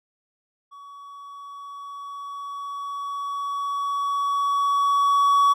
triangle tone with level ramp, 1129 Hz, C#6, 31 cents sharp, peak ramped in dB -39 to -12 dBFS, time 0.71-5.54 s, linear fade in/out 20 ms, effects none

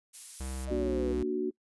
violet noise, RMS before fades -40 dBFS, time 0.13-0.66 s, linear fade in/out 20 ms
square tone with pitch glide, 65.7 to 64.46 Hz, C2 to C2, +8 to -25 cents, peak -36 dBFS, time 0.4-1.23 s, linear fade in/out 5 ms, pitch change -33 cents, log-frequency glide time 0.5-0.82 s
sine exponential sweep, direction down, 613 to 482.4 Hz, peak -36 dBFS, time 0.67-1.14 s, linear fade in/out 20 ms
sine chord, Bb augmented, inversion none, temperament equal, 233.1 / 293.7 / 370 Hz, Bb3 / D4 / F#4, 0 / 0 / 0 cents, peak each -36 / -34 / -30 dBFS, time 0.7-1.51 s, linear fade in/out 20 ms
effects noise-tail reverb RT60 0.1 s tail -23 dB re dry + resampled to 24000 Hz

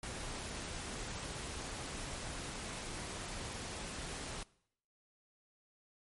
pink noise, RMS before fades -43 dBFS, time 0.03-4.43 s, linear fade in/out 2 ms, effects noise-tail reverb RT60 0.7 s tail -22 dB re dry + MP3 48 kbps

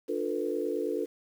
sine chord, B half-diminished seventh, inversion first, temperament just, 296.3 / 355.6 / 444.5 / 493.9 Hz, D4 / F4 / A4 / B4, +15 / +31 / +18 / 0 cents, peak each -35 / -34 / -32 / -35 dBFS, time 0.08-1.06 s, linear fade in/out 20 ms, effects 9-bit

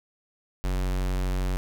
square tone, 46.25 Hz, F#1, in tune, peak -25 dBFS, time 0.64-1.57 s, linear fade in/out 0 ms, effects none

